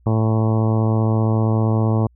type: harmonic tone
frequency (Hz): 110.6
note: A2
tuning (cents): +9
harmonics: 1 / 2 / 3 / 4 / 5 / 6 / 7 / 8 / 9 / 10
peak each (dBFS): -16 / -22 / -26 / -28 / -30 / -32 / -33 / -34 / -35 / -36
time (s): 0.06-2.07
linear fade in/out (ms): 5
effects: added 60 Hz sine -51 dBFS peak until 2.15 s